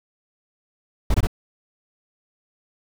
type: noise bursts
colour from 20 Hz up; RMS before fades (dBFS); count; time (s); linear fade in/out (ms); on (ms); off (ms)
brown; -17; 3; 1.1-1.271; 5; 43; 21
effects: none